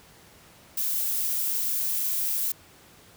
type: noise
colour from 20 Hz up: violet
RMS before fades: -27 dBFS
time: 0.77-2.52 s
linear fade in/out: 5 ms
effects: pink hiss -53 dBFS RMS until 3.16 s + high-pass 60 Hz 12 dB/octave